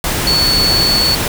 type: tone in noise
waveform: sine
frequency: 4435 Hz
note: C#8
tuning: in tune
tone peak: -11 dBFS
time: 0.27-1.15 s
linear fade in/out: 2 ms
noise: pink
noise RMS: -17 dBFS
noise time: 0.04-1.28 s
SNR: +3 dB
effects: none